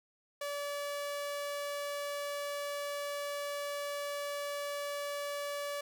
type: tone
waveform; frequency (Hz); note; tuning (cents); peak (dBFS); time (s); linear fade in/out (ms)
sawtooth; 575; D5; -37; -32; 0.41-5.81; 5
effects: none